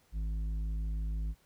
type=tone with tanh clipping; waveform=triangle; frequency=53.1 Hz; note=G#1; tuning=39 cents sharp; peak=-33 dBFS; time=0.12-1.35 s; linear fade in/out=50 ms; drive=12 dB; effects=pink hiss -68 dBFS RMS until 1.45 s